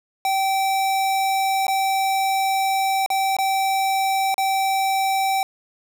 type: tone with dropouts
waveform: square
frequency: 774 Hz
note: G5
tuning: 22 cents flat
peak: -19 dBFS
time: 0.25-5.43 s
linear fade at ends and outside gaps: 1 ms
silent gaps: 1.668-1.681 / 3.062-3.102 / 3.367-3.386 / 4.343-4.38 s
effects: none